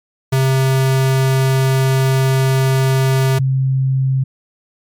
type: tone pair in turn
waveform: square / sine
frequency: 132.8 / 132.8 Hz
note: C3 / C3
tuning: +26 / +26 cents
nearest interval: unison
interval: 0 cents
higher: neither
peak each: -12 dBFS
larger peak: neither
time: 0.32-3.39 / 3.39-4.24 s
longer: first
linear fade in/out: 10 ms
effects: MP3 96 kbps